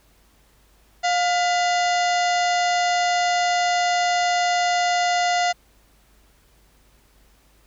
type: harmonic tone with a mistuned harmonic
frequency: 708 Hz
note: F5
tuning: 23 cents sharp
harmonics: 1 / 2 / 3 / 4 / 5 / 6 / 7 / 8 / 9 / 10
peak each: -19 / -29 / -27 / -32 / -34 / -33 / -35 / -42 / -35 / -39 dBFS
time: 1.03-5.53 s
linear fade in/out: 20 ms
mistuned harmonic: 3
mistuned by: -99 cents
effects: added 50 Hz sine -57 dBFS peak until 7.66 s + pink hiss -59 dBFS RMS until 7.66 s